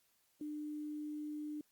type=tone with quantisation; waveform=sine; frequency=300 Hz; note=D4; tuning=37 cents sharp; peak=-40 dBFS; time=0.41-1.61 s; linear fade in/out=2 ms; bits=11; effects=white hiss -75 dBFS RMS until 1.71 s + Opus 48 kbps